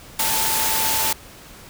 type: tone in noise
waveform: sine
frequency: 885 Hz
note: A5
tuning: 10 cents sharp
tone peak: -27 dBFS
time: 0.19-1.13 s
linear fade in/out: 5 ms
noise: white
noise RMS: -21 dBFS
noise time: 0.19-1.13 s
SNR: -9 dB
effects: pink hiss -43 dBFS RMS until 1.69 s